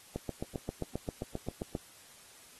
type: click train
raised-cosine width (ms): 2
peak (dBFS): -21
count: 13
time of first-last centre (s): 0.16-1.752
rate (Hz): 7.54
effects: white hiss -56 dBFS RMS until 2.59 s + AAC 32 kbps